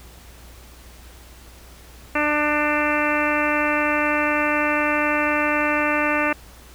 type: harmonic tone with a mistuned harmonic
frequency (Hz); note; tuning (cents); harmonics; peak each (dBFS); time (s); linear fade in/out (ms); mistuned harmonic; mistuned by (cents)
298; D4; +25; 1 / 2 / 3 / 4 / 5 / 6 / 7 / 8 / 9; -25 / -25 / -28 / -26 / -27 / -27 / -29 / -29 / -28; 2.15-6.33; 5; 8; -19
effects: added 60 Hz sine -44 dBFS peak until 6.74 s + pink hiss -47 dBFS RMS until 6.74 s